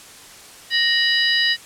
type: harmonic tone with a mistuned harmonic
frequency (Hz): 981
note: B5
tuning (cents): -12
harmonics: 2 / 3 / 4 / 5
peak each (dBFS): -19 / -21 / -22 / -23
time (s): 0.7-1.57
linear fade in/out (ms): 50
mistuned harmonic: 2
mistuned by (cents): -90
effects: white hiss -42 dBFS RMS until 1.65 s + low-pass 10000 Hz 12 dB/octave